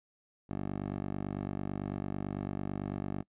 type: tone with band-pass filter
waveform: 10% pulse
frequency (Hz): 49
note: G1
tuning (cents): 0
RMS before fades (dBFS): -37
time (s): 0.49-3.23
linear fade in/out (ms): 20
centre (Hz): 310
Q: 0.55
effects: noise-tail reverb RT60 0.1 s tail -23 dB re dry + resampled to 8000 Hz